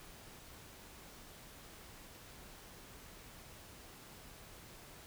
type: silence
effects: pink hiss -55 dBFS RMS until 5.06 s